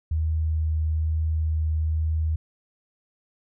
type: tone with vibrato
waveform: sine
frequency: 78.8 Hz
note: D#2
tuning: 23 cents sharp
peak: -21 dBFS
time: 0.11-2.36 s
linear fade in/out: 5 ms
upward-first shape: triangle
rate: 1.1 Hz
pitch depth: 9 cents each way
effects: none